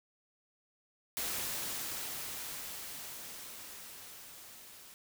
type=noise with level ramp; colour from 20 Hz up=white; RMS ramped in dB=-36 to -54 dBFS; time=1.17-4.94 s; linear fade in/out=0 ms; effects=none